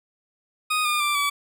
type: tone with pitch steps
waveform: 20% pulse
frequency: 1244 / 1210.7 / 1178.3 / 1146.7 Hz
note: D#6 / D#6 / D6 / D6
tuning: -1 / -48 / +5 / -42 cents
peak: -16 dBFS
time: 0.7-1.3 s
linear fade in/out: 10 ms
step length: 150 ms
effects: none